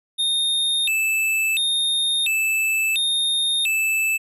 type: tone with vibrato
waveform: square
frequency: 3110 Hz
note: G7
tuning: 14 cents flat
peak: -19 dBFS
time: 0.18-4.18 s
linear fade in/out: 20 ms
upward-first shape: square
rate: 0.72 Hz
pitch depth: 290 cents each way
effects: none